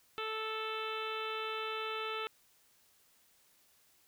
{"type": "harmonic tone", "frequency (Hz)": 439.3, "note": "A4", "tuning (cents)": -3, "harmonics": [1, 2, 3, 4, 5, 6, 7, 8, 9], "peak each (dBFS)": [-41, -47, -40, -50, -49, -44, -47, -48, -53], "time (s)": [0.18, 2.27], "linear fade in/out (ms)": 0, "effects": ["white hiss -68 dBFS RMS until 4.07 s"]}